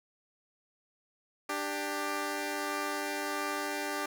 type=tone pair together; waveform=10% pulse; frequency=295.8 / 394.9 Hz; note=D4 / G4; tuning=+13 / +13 cents; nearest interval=perfect fourth; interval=500 cents; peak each=-27 dBFS; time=1.49-4.06 s; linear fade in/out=5 ms; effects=none